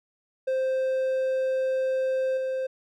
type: tone with level steps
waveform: triangle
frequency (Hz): 523.3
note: C5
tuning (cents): 0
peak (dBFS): -21 / -24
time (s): 0.47-2.67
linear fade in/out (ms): 10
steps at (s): 2.37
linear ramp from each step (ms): 5
effects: none